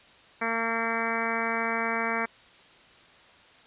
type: harmonic tone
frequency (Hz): 228.2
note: A#3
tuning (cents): -37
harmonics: 1 / 2 / 3 / 4 / 5 / 6 / 7 / 8 / 9 / 10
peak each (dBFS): -35 / -35 / -35 / -35 / -35 / -35 / -35 / -35 / -35 / -35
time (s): 0.41-2.26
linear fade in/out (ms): 10
effects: white hiss -54 dBFS RMS until 3.66 s + resampled to 8000 Hz